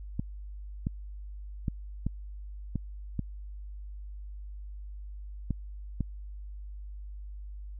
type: clicks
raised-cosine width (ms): 5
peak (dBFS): -17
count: 8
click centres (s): 0.195 / 0.869 / 1.682 / 2.066 / 2.757 / 3.193 / 5.507 / 6.007
effects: added 50 Hz sine -39 dBFS peak until 7.79 s